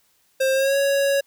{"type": "tone with pitch glide", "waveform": "square", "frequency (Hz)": [530, 556], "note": ["C5", "C#5"], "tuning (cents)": [22, 5], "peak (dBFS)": -18, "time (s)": [0.4, 1.21], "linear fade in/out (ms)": 10, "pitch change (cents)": 83, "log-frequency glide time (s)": [0.53, 0.77], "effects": ["white hiss -63 dBFS RMS until 1.26 s"]}